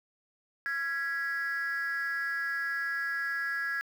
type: tone with amplitude modulation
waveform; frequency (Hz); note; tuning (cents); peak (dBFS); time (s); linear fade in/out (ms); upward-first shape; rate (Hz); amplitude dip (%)
sine; 1661.2; G#6; 0; -24; 0.66-3.81; 0; sine; 296; 90
effects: tanh soft clip ceiling -25 dBFS + 9-bit